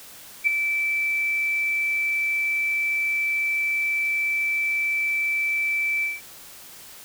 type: tone with ADSR envelope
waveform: sine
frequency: 2323 Hz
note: D7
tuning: 20 cents flat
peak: -13 dBFS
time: 0.44-6.21 s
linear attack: 33 ms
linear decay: 4 ms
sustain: -8 dB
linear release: 180 ms
effects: white hiss -44 dBFS RMS until 7.04 s